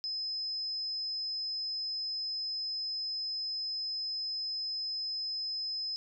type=tone; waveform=sine; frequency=5100 Hz; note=D#8; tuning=42 cents sharp; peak=-33 dBFS; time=0.04-5.96 s; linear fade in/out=0 ms; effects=none